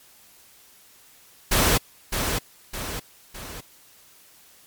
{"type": "noise with echo", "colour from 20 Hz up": "pink", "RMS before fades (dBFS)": -19, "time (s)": [1.51, 1.78], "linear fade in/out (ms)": 10, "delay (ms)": 610, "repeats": 3, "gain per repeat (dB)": -6, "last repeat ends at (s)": 3.61, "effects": ["white hiss -53 dBFS RMS until 4.66 s", "MP3 96 kbps"]}